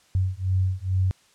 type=beating tone pair; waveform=sine; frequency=92.5 / 94.8 Hz; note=F#2 / F#2; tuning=0 / +43 cents; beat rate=2.3 Hz; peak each=-24 dBFS; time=0.15-1.11 s; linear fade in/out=0 ms; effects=white hiss -59 dBFS RMS until 1.34 s + low-pass 8000 Hz 12 dB/octave